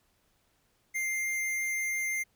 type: tone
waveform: square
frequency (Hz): 2101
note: C7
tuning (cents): +7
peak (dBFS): -30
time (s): 0.94-2.24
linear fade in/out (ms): 20
effects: pink hiss -71 dBFS RMS until 2.35 s

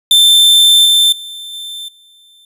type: tone with level steps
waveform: 45% pulse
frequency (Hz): 3556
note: A7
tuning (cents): +18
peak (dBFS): -5 / -7 / -26 / -24 / -43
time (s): 0.11-2.45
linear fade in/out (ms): 2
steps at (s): 0.85 / 1.12 / 1.53 / 1.88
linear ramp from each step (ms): 5
effects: resampled to 32000 Hz

